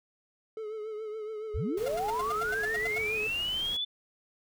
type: tone with vibrato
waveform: triangle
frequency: 431.9 Hz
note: A4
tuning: 32 cents flat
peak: -33 dBFS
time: 0.57-3.27 s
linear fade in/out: 2 ms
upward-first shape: triangle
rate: 7.1 Hz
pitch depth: 58 cents each way
type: linear sweep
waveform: sine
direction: up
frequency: 35.37 to 3520 Hz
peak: -29 dBFS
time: 1.54-3.85 s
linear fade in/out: 10 ms
type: noise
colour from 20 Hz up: pink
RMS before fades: -45 dBFS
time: 1.77-3.77 s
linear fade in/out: 5 ms
type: tone bursts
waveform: sawtooth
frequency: 698.5 Hz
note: F5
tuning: in tune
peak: -31 dBFS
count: 11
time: 1.86-2.984 s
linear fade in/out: 5 ms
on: 24 ms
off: 86 ms
effects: none